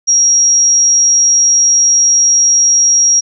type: tone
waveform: sine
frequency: 5650 Hz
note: F8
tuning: 19 cents sharp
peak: -6 dBFS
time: 0.07-3.21 s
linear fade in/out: 20 ms
effects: none